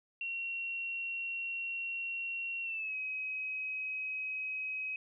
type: tone with pitch glide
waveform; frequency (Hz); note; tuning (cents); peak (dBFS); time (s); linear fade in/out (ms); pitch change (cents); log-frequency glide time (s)
sine; 2736 to 2538; F7 to D#7; -36 to +34; -35; 0.21-4.96; 2; -130; 2.63-2.95
effects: none